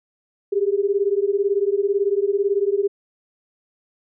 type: beating tone pair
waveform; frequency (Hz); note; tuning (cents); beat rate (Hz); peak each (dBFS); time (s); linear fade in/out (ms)
sine; 392 / 410; G4 / G#4; 0 / -22; 18; -20; 0.52-2.88; 10
effects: none